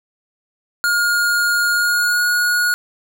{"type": "tone with pitch glide", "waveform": "square", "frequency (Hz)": [1424, 1446.4], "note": ["F6", "F#6"], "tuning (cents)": [33, -40], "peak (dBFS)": -15, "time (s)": [0.84, 2.74], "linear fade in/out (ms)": 0, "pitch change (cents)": 27, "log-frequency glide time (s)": [1.72, 2.22], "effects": []}